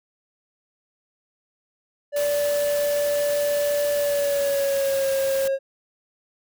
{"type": "tone with pitch glide", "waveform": "triangle", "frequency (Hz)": [580, 541.2], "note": ["D5", "C#5"], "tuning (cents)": [-22, -42], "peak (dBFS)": -18, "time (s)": [2.12, 5.59], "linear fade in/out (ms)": 50, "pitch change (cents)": -120, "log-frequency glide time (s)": [3.94, 5.09]}
{"type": "noise", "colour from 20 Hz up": "white", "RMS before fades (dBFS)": -33, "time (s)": [2.16, 5.48], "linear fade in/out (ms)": 5}
{"effects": []}